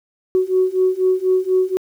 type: beating tone pair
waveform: sine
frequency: 370 / 374.1 Hz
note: F#4 / F#4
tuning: 0 / +19 cents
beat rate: 4.1 Hz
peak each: -17 / -16 dBFS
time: 0.35-1.77 s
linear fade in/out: 0 ms
effects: tanh soft clip ceiling -6 dBFS + 8-bit